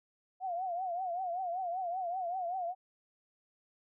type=tone with vibrato; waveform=sine; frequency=721 Hz; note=F#5; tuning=45 cents flat; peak=-33 dBFS; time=0.4-2.75 s; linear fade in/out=50 ms; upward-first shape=triangle; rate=5.2 Hz; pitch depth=130 cents each way; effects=none